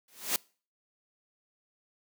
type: noise with exponential growth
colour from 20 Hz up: white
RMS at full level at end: -25 dBFS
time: 0.08-0.36 s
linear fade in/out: 2 ms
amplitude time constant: 59 ms
effects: noise-tail reverb RT60 0.4 s tail -25 dB re dry + high-pass 150 Hz 12 dB/octave